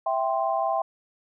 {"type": "chord", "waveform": "sine", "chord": "C major", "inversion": "first", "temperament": "equal", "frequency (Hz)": [659.3, 784, 1046.5], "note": ["E5", "G5", "C6"], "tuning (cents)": [0, 0, 0], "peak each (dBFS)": [-26, -26, -29], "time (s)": [0.06, 0.82], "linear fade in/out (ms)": 5, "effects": []}